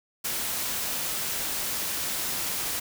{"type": "noise", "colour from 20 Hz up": "white", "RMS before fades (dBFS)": -30, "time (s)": [0.24, 2.8], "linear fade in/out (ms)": 10, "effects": []}